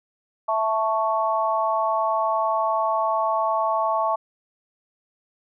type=chord; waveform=sine; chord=A major; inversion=second; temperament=equal; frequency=659.3 / 880 / 1108.7 Hz; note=E5 / A5 / C#6; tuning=0 / 0 / 0 cents; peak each=-24 dBFS; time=0.48-4.16 s; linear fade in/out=10 ms; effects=none

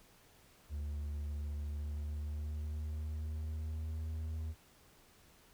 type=tone with pitch glide; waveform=triangle; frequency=73.42 to 79.15 Hz; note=D2 to D#2; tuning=0 to +30 cents; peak=-35 dBFS; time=0.69-4.55 s; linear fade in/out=50 ms; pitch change=+130 cents; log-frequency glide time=1.62-4.08 s; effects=pink hiss -64 dBFS RMS until 5.53 s

